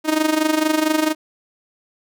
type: tone with amplitude modulation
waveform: sawtooth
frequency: 311.1 Hz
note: D#4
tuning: in tune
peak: -9 dBFS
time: 0.04-1.15 s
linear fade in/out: 50 ms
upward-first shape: sine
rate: 24.4 Hz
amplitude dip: 75%
effects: none